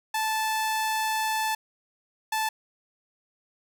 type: tone bursts at uneven times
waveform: sawtooth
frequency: 875 Hz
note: A5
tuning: 10 cents flat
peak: -21 dBFS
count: 2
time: 0.14-1.55 / 2.32-2.49 s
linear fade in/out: 5 ms
effects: none